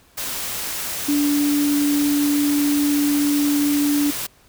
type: tone in noise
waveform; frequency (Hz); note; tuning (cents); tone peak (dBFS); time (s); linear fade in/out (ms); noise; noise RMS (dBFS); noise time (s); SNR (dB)
sine; 290; D4; -22; -16; 1.08-4.11; 10; white; -27; 0.17-4.27; +8
effects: pink hiss -54 dBFS RMS until 4.48 s